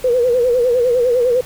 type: tone with vibrato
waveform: sine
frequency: 490.6 Hz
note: B4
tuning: 12 cents flat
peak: -11 dBFS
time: 0.04-1.41 s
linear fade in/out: 5 ms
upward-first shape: sine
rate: 9.9 Hz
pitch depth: 81 cents each way
effects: pink hiss -37 dBFS RMS until 1.45 s